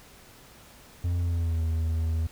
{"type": "tone with pitch glide", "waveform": "triangle", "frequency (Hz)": [87.31, 80.99], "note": ["F2", "E2"], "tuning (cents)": [0, -30], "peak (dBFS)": -22, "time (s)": [1.04, 2.27], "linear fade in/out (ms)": 5, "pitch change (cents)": -130, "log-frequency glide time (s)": [1.18, 1.63], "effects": ["pink hiss -52 dBFS RMS until 2.31 s"]}